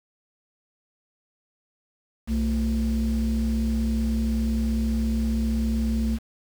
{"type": "tone pair together", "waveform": "sine", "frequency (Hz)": [62.77, 223.7], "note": ["B1", "A3"], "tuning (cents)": [29, 29], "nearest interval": "octave + minor seventh", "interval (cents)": 2200, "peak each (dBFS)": -22, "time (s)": [2.27, 6.19], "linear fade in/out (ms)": 50, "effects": ["tanh soft clip ceiling -18 dBFS", "7-bit"]}